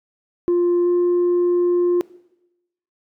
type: tone pair in turn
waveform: sine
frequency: 350 / 352.4 Hz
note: F4 / F4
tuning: +4 / +16 cents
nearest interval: unison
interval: 12 cents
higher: second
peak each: -12 dBFS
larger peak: neither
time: 0.48-0.86 / 0.86-2.01 s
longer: second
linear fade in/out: 0 ms
effects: noise-tail reverb RT60 0.9 s tail -21 dB re dry + tanh soft clip ceiling -13 dBFS